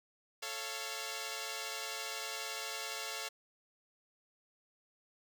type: chord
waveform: 5% pulse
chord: A augmented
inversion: none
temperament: equal with one note detuned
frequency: 440 / 554.4 / 690 Hz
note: A4 / C#5 / E#5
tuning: 0 / 0 / -21 cents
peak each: -32 dBFS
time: 0.42-3.29 s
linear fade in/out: 10 ms
effects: none